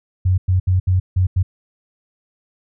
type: tone bursts at uneven times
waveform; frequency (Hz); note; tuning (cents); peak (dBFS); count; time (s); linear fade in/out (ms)
sine; 92.3; F#2; -4; -12; 6; 0.25-0.38 / 0.48-0.6 / 0.67-0.8 / 0.87-1 / 1.16-1.27 / 1.36-1.43; 10
effects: none